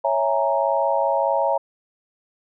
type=chord; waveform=sine; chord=A# half-diminished seventh; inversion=first; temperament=equal; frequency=554.4 / 659.3 / 830.6 / 932.3 Hz; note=C#5 / E5 / G#5 / A#5; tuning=0 / 0 / 0 / 0 cents; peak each=-22 / -23 / -25 / -23 dBFS; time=0.04-1.58 s; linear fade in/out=10 ms; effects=none